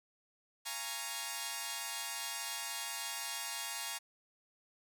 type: chord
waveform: 5% pulse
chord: Bb minor seventh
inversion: second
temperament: equal with one note detuned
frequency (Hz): 692.8 / 830.6 / 932.3 / 1108.7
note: F5 / Ab5 / Bb5 / Db6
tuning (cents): -14 / 0 / 0 / 0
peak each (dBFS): -36 / -32 / -30 / -33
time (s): 0.65-3.99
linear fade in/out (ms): 20
effects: none